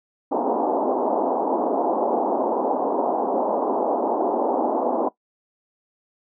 white band-pass noise, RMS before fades -22 dBFS, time 0.31-5.09 s, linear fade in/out 10 ms, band 240 to 900 Hz, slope 48 dB/octave, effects noise-tail reverb RT60 0.1 s tail -17 dB re dry

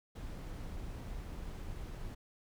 brown noise, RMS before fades -43 dBFS, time 0.15-2.15 s, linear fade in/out 10 ms, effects none

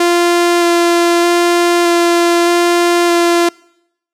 sawtooth tone with vibrato, 345.1 Hz, F4, 21 cents flat, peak -5 dBFS, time 0-3.49 s, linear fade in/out 5 ms, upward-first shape square, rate 0.81 Hz, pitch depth 8 cents each way, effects noise-tail reverb RT60 0.8 s tail -25 dB re dry + low-pass 11000 Hz 12 dB/octave

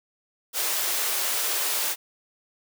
white high-pass noise, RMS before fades -26 dBFS, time 0.53-1.96 s, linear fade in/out 50 ms, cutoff 370 Hz, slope 24 dB/octave, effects none

